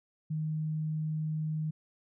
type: tone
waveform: sine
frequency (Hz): 155.56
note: D#3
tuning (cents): 0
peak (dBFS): -30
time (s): 0.3-1.71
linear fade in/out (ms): 10
effects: none